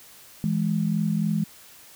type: tone pair together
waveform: sine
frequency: 164.81 / 208.3 Hz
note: E3 / G#3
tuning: 0 / +5 cents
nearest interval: major third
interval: 405 cents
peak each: -24 dBFS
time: 0.44-1.44 s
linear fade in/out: 0 ms
effects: white hiss -49 dBFS RMS until 1.95 s